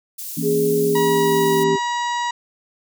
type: high-pass noise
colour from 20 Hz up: white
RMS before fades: -31 dBFS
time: 0.18-1.64 s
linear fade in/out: 10 ms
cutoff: 6300 Hz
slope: 12 dB/octave
type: chord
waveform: sine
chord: A# diminished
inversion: second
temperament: equal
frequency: 164.81 / 233.1 / 277.2 Hz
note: E3 / A#3 / C#4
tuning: 0 / 0 / 0 cents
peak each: -25 / -27 / -26 dBFS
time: 0.37-1.76 s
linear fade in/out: 5 ms
type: tone with pitch glide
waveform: sine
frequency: 415.3 to 393.8 Hz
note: G#4 to G4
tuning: 0 to +8 cents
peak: -16 dBFS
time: 0.42-1.79 s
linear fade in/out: 50 ms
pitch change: -92 cents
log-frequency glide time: 0.79-1.56 s
type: harmonic tone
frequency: 960 Hz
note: B5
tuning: 49 cents flat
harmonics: 1 / 2 / 3 / 4 / 5 / 6 / 7 / 8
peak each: -21 / -28 / -35 / -33 / -41 / -41 / -39 / -42 dBFS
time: 0.95-2.31 s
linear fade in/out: 5 ms
effects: none